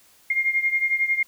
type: beating tone pair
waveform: sine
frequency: 2122 / 2133 Hz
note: C7 / C7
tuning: +24 / +33 cents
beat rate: 11 Hz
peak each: -21 / -25 dBFS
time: 0.3-1.23 s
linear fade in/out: 5 ms
effects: white hiss -56 dBFS RMS until 1.27 s